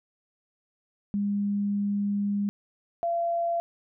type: tone pair in turn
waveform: sine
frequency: 202.8 / 682.1 Hz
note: G#3 / F5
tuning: -41 / -41 cents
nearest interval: octave + major sixth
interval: 2100 cents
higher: second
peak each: -24 dBFS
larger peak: neither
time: 1.14-2.49 / 3.03-3.6 s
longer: first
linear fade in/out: 0 ms
effects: none